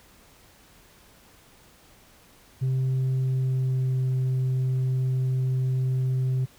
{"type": "tone with pitch glide", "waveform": "sine", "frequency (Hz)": [130.81, 129.53], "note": ["C3", "C3"], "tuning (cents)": [0, -17], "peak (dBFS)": -19, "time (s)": [2.61, 6.46], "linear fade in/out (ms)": 20, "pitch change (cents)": -17, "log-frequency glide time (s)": [3.13, 4.03], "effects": ["tanh soft clip ceiling -21 dBFS", "pink hiss -55 dBFS RMS until 6.58 s"]}